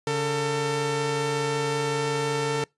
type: tone pair together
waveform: sawtooth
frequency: 141.2 / 449 Hz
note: C#3 / A4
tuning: +32 / +35 cents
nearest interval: octave + minor sixth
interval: 2003 cents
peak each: -25 / -21 dBFS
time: 0.07-2.64 s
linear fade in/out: 2 ms
effects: noise-tail reverb RT60 0.2 s tail -25 dB re dry + resampled to 22050 Hz